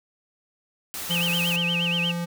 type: noise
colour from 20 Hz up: white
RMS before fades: -33 dBFS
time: 0.94-1.56 s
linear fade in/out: 0 ms
type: tone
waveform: square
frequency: 172 Hz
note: F3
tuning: 26 cents flat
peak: -27 dBFS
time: 1.09-2.26 s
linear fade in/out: 20 ms
type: tone with vibrato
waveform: sine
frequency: 2821 Hz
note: F7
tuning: 17 cents sharp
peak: -23 dBFS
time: 1.1-2.12 s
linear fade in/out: 10 ms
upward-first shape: sine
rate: 8.5 Hz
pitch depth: 200 cents each way
effects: none